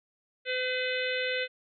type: harmonic tone with a mistuned harmonic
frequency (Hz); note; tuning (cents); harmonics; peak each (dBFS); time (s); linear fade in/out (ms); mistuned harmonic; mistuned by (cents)
508; B4; +49; 1 / 3 / 4 / 5 / 6 / 7 / 8; -32 / -35 / -35 / -36 / -40 / -38 / -43; 0.45-1.48; 50; 6; -21
effects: none